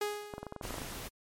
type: tone with exponential decay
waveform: sawtooth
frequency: 415.3 Hz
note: G#4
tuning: in tune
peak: -26 dBFS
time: 0.01-0.7 s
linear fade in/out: 5 ms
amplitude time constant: 150 ms
type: clicks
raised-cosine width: 1 ms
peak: -25 dBFS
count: 12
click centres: 0.338 / 0.381 / 0.43 / 0.467 / 0.524 / 0.563 / 0.612 / 0.652 / 0.707 / 0.742 / 0.783 / 0.818 s
type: noise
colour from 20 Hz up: pink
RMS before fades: -42 dBFS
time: 0.62-1.09 s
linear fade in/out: 20 ms
effects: MP3 64 kbps

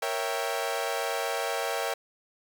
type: chord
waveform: sawtooth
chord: A# diminished seventh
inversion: none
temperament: equal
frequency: 466.2 / 554.4 / 659.3 / 784 Hz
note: A#4 / C#5 / E5 / G5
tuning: 0 / 0 / 0 / 0 cents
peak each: -30 dBFS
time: 0.02-1.94 s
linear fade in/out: 5 ms
effects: none

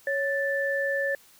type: tone pair together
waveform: sine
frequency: 554.4 / 1760.1 Hz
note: C#5 / A6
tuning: 0 / 0 cents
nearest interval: octave + minor sixth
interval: 2000 cents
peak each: -27 dBFS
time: 0.07-1.15 s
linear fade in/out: 2 ms
effects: white hiss -56 dBFS RMS until 1.39 s

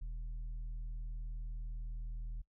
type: tone with tanh clipping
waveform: sine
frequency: 40.07 Hz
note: E1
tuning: 48 cents flat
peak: -40 dBFS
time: 0.01-2.42 s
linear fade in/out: 10 ms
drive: 5 dB
effects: noise-tail reverb RT60 0.1 s tail -21 dB re dry

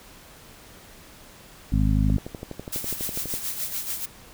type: harmonic tone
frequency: 52 Hz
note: G#1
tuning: 3 cents sharp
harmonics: 1 / 2 / 3 / 4 / 5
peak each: -21 / -24 / -26 / -27 / -28 dBFS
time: 1.72-2.17 s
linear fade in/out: 5 ms
type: click train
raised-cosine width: 2 ms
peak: -20 dBFS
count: 16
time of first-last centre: 2.1-3.34 s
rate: 12.1 Hz
type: noise with tremolo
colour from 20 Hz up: blue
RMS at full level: -28 dBFS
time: 2.72-4.06 s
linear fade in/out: 10 ms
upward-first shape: sine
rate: 6.9 Hz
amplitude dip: 60%
effects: pink hiss -48 dBFS RMS until 4.33 s

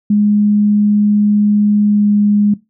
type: tone with pitch glide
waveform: sine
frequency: 207.7 to 206.5 Hz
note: G#3 to G#3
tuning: 0 to -10 cents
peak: -8 dBFS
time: 0.1-2.54 s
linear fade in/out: 5 ms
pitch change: -10 cents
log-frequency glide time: 1.87-2.08 s
effects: noise-tail reverb RT60 0.2 s tail -18 dB re dry

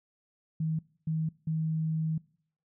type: tone bursts at uneven times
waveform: sine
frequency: 158.9 Hz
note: D#3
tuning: 37 cents sharp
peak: -27 dBFS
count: 3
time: 0.6-0.79 / 1.07-1.29 / 1.47-2.18 s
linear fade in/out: 5 ms
effects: noise-tail reverb RT60 0.6 s tail -23 dB re dry

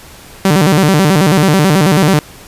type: tone with vibrato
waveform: sawtooth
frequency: 169.8 Hz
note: F3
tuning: 48 cents flat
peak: -3 dBFS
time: 0.45-2.19 s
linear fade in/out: 2 ms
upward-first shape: square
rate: 9.2 Hz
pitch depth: 220 cents each way
effects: pink hiss -36 dBFS RMS until 2.47 s + resampled to 32000 Hz

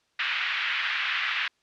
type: band-pass noise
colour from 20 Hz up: pink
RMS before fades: -28 dBFS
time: 0.19-1.48 s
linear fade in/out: 5 ms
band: 1500 to 3200 Hz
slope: 24 dB/octave
effects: white hiss -69 dBFS RMS until 1.62 s + low-pass 5000 Hz 12 dB/octave

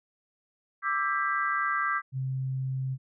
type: chord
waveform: sine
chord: E minor seventh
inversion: third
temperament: equal with one note detuned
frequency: 1174.7 / 1318.5 / 1594.5 / 1975.5 Hz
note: D6 / E6 / G6 / B6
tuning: 0 / 0 / +29 / 0 cents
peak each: -29 / -32 / -30 / -34 dBFS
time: 0.82-2.02 s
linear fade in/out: 50 ms
type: tone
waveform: sine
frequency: 131.8 Hz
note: C3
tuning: 13 cents sharp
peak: -28 dBFS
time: 2.12-2.98 s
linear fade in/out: 50 ms
effects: none

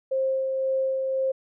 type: tone with tremolo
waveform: sine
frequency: 530 Hz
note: C5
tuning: 22 cents sharp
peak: -21 dBFS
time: 0.11-1.32 s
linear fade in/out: 10 ms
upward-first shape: sine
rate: 1.9 Hz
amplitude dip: 30%
effects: none

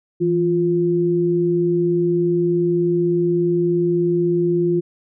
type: tone pair together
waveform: sine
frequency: 166.23 / 349.6 Hz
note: E3 / F4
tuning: +15 / +2 cents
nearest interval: octave + minor second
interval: 1287 cents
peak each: -21 / -16 dBFS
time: 0.2-4.81 s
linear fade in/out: 20 ms
effects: none

